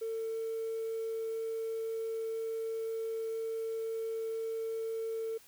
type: tone with hard clipping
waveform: sine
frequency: 449.5 Hz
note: A4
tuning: 37 cents sharp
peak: -34 dBFS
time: 0.01-5.38 s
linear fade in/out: 10 ms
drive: 1 dB
effects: white hiss -59 dBFS RMS until 5.47 s